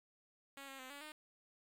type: tone with pitch steps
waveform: 5% pulse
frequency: 276.1 / 270.2 / 258.4 / 284.5 / 305.4 Hz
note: C#4 / C#4 / C4 / C#4 / D#4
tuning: -7 / -44 / -21 / +45 / -32 cents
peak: -38 dBFS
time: 0.57-1.12 s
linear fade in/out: 2 ms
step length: 110 ms
effects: 12-bit